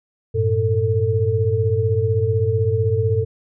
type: tone cluster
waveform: sine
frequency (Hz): 97.3 / 113.1 / 446.2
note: G2 / A2 / A4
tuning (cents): -12 / +48 / +24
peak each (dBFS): -20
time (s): 0.34-3.25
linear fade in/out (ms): 20
effects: none